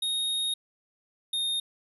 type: tone pair in turn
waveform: square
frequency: 3729 / 3686 Hz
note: A#7 / A#7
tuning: 0 / -20 cents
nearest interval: unison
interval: 20 cents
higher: first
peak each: -27 dBFS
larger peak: neither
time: 0.02-0.54 / 1.33-1.6 s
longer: first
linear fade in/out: 5 ms
effects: resampled to 32000 Hz